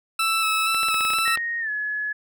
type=tone with vibrato; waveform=20% pulse; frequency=1313 Hz; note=E6; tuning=7 cents flat; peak=-15 dBFS; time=0.19-1.36 s; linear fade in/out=5 ms; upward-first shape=square; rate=2.1 Hz; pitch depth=14 cents each way
type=clicks; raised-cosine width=0.3 ms; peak=-16 dBFS; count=11; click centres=0.746 / 0.832 / 0.885 / 0.944 / 1.008 / 1.051 / 1.104 / 1.135 / 1.186 / 1.279 / 1.374 s
type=tone with pitch glide; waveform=sine; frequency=1864.7 to 1700.1 Hz; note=A#6 to G#6; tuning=0 to +40 cents; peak=-24 dBFS; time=1.25-2.13 s; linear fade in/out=10 ms; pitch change=-160 cents; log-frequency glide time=1.6-1.7 s
effects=none